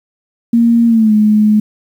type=tone with pitch glide; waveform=sine; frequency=233.1 to 212.5 Hz; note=A#3 to G#3; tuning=0 to +40 cents; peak=-6 dBFS; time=0.53-1.6 s; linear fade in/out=5 ms; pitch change=-160 cents; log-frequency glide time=0.87-1.13 s; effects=7-bit